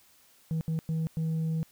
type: tone bursts at uneven times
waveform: sine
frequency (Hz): 160.7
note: E3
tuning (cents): -44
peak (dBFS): -24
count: 4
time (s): 0.51-0.61 / 0.68-0.79 / 0.89-1.07 / 1.17-1.63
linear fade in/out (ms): 0
effects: tanh soft clip ceiling -26 dBFS + white hiss -61 dBFS RMS until 1.71 s